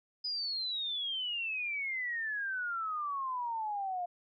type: exponential sweep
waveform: sine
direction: down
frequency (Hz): 5010 to 698.5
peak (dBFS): -33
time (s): 0.24-4.06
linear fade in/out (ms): 10
effects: none